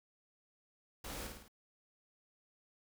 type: noise with echo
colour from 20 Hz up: pink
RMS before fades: -45 dBFS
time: 1.04-1.27 s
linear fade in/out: 5 ms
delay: 53 ms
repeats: 4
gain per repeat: -4 dB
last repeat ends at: 1.482 s
effects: none